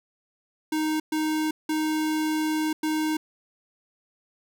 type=tone bursts at uneven times; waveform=square; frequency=310.9 Hz; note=D#4; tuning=1 cent flat; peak=-24 dBFS; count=4; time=0.72-1 / 1.12-1.51 / 1.69-2.73 / 2.83-3.17 s; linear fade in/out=5 ms; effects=none